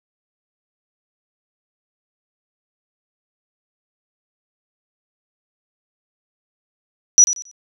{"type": "tone with echo", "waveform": "sine", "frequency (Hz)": 5870, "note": "F#8", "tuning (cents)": -15, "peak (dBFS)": -5, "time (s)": [7.18, 7.24], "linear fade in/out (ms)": 0, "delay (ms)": 91, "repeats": 3, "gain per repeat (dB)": -12, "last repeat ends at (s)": 7.513, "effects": []}